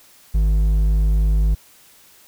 triangle tone with hard clipping, 51.91 Hz, G#1, in tune, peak -15 dBFS, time 0.34-1.55 s, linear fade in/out 10 ms, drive 9 dB, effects white hiss -50 dBFS RMS until 2.27 s

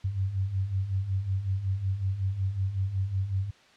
sine beating tone pair, 92.5 / 97.9 Hz, F#2 / G2, 0 / -2 cents, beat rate 5.4 Hz, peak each -33 / -27 dBFS, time 0.04-3.51 s, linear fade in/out 10 ms, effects white hiss -57 dBFS RMS until 3.76 s + low-pass 4000 Hz 12 dB/octave

